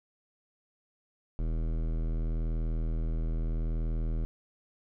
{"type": "tone with hard clipping", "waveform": "sine", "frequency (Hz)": 40.38, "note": "E1", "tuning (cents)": -35, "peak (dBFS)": -30, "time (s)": [1.39, 4.25], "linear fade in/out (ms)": 0, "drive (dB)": 17, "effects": []}